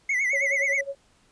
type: tone with vibrato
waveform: triangle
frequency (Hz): 2093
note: C7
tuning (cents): 0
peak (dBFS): -20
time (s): 0.09-0.81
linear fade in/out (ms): 5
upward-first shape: sine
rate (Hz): 9.4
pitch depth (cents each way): 110
type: tone with tremolo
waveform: sine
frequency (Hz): 554.4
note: C#5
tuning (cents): 0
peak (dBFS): -27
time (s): 0.33-0.95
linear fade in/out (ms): 2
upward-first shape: sine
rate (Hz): 11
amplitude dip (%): 90
effects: pink hiss -62 dBFS RMS until 1.31 s + resampled to 22050 Hz